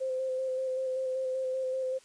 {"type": "tone with vibrato", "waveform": "sine", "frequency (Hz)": 520, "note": "C5", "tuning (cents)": -11, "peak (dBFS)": -29, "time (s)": [0, 1.99], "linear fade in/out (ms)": 20, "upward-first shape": "square", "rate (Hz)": 5.2, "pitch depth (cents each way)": 16, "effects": ["white hiss -59 dBFS RMS until 2.04 s", "resampled to 22050 Hz"]}